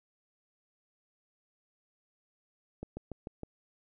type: slowing click train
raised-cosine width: 2 ms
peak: -26 dBFS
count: 5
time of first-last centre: 2.83-3.433 s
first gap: 140 ms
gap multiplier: 1.05
effects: none